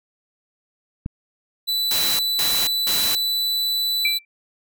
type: click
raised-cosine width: 5 ms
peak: -14 dBFS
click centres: 1.061 s
type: tone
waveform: 45% pulse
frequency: 3978 Hz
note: B7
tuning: 12 cents sharp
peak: -20 dBFS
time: 1.67-4.19 s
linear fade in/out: 20 ms
type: noise bursts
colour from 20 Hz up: white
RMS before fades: -24 dBFS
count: 3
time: 1.91-3.15 s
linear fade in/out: 0 ms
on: 280 ms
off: 200 ms
type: tone with exponential decay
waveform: sine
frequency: 2341 Hz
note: D7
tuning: 6 cents flat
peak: -15 dBFS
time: 4.05-4.25 s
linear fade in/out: 2 ms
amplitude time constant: 42 ms
effects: none